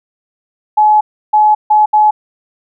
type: tone bursts at uneven times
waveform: sine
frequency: 850 Hz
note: G#5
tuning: 40 cents sharp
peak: -5 dBFS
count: 4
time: 0.77-1.01 / 1.33-1.55 / 1.7-1.86 / 1.93-2.11 s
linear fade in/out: 10 ms
effects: none